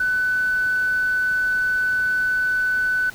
sine tone, 1500 Hz, F#6, 23 cents sharp, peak -17 dBFS, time 0-3.1 s, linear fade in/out 5 ms, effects tanh soft clip ceiling -13 dBFS + pink hiss -42 dBFS RMS until 3.14 s

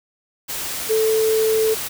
sine tone in noise, 440 Hz, A4, in tune, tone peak -15 dBFS, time 0.89-1.75 s, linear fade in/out 20 ms, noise white, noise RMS -27 dBFS, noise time 0.48-1.89 s, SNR +9 dB, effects none

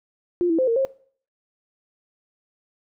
sine tone with pitch steps, 351.2 / 328.5 / 518 / 460.9 / 536 Hz, F4 / E4 / C5 / A#4 / C5, +10 / -6 / -17 / -20 / +42 cents, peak -17 dBFS, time 0.41-0.85 s, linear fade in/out 0 ms, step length 88 ms, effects noise-tail reverb RT60 0.5 s tail -21 dB re dry

